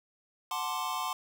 square chord, D dominant seventh, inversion first, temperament equal, 740 / 880 / 1046.5 / 1174.7 Hz, F#5 / A5 / C6 / D6, 0 / 0 / 0 / 0 cents, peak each -40 / -39 / -35 / -40 dBFS, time 0.51-1.13 s, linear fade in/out 2 ms, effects 10-bit

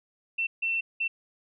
sine tone bursts at uneven times, 2693 Hz, E7, 36 cents sharp, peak -25 dBFS, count 3, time 0.38-0.47 / 0.62-0.81 / 1-1.08 s, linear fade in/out 10 ms, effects none

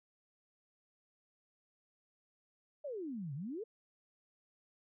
sine exponential two-way sweep, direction down then up, 619 to 130.5 to 476.4 Hz, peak -39 dBFS, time 2.84-3.64 s, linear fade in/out 10 ms, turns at 3.34 s, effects none

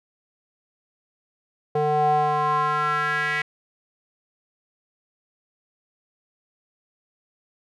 square tone with band-pass filter sweep, 150 Hz, D3, 37 cents sharp, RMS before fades -22 dBFS, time 1.75-3.42 s, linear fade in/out 5 ms, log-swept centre 580 to 2000 Hz, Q 4.5, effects none

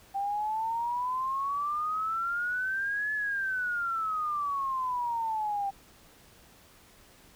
sine exponential two-way sweep, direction up then down, 784 to 1725 to 784 Hz, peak -28 dBFS, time 0.14-5.71 s, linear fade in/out 20 ms, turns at 3.13 s, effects pink hiss -57 dBFS RMS until 7.35 s

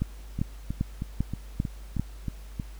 two click trains, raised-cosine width 5 ms, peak -13 / -18 dBFS, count 6 / 8, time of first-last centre 0.02-1.996 / 0.39-2.598 s, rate 2.53 / 3.17 Hz, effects added 50 Hz sine -40 dBFS peak until 2.79 s + pink hiss -54 dBFS RMS until 2.79 s

